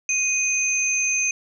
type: tone pair together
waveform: sine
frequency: 2489 / 6272 Hz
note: D#7 / G8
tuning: 0 / 0 cents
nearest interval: octave + major third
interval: 1600 cents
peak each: -22 dBFS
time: 0.09-1.31 s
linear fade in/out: 2 ms
effects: none